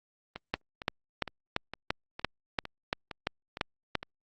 two click trains, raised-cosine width 0.3 ms, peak -11 / -22 dBFS, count 11 / 9, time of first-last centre 0.54-3.953 / 0.36-4.03 s, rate 2.93 / 2.18 Hz, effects Opus 24 kbps

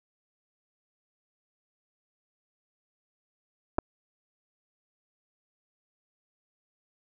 clicks, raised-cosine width 1 ms, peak -14 / -11 dBFS, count 2, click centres 3.784 / 3.787 s, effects none

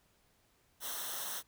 white noise with comb filter, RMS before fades -40 dBFS, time 0.8-1.43 s, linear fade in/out 50 ms, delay 0.42 ms, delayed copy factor -0.75, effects pink hiss -71 dBFS RMS until 1.47 s

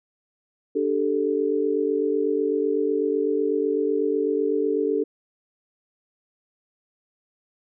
sine chord, D suspended fourth, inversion none, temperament equal, 293.7 / 392 / 440 Hz, D4 / G4 / A4, 0 / 0 / 0 cents, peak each -26 / -25 / -23 dBFS, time 0.75-5.04 s, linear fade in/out 10 ms, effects none

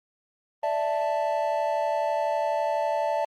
triangle chord, D suspended second, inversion none, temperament equal, 587.3 / 659.3 / 880 Hz, D5 / E5 / A5, 0 / 0 / 0 cents, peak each -26 dBFS, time 0.63-3.25 s, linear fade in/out 5 ms, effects Opus 32 kbps

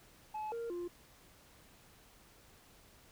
sine tone with pitch steps, 858 / 465.1 / 349.6 Hz, A5 / A#4 / F4, -44 / -4 / +2 cents, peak -35 dBFS, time 0.34-0.88 s, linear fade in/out 10 ms, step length 180 ms, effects tanh soft clip ceiling -37 dBFS + pink hiss -62 dBFS RMS until 3.11 s

